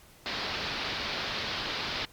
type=low-pass noise; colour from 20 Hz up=white; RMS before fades=-34 dBFS; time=0.26-2.05 s; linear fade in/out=0 ms; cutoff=4800 Hz; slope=48 dB/octave; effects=pink hiss -56 dBFS RMS until 2.12 s + Opus 48 kbps